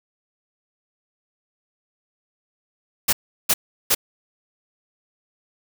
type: noise bursts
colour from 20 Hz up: white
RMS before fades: -17 dBFS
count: 3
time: 3.08-3.95 s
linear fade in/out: 10 ms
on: 50 ms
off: 360 ms
effects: none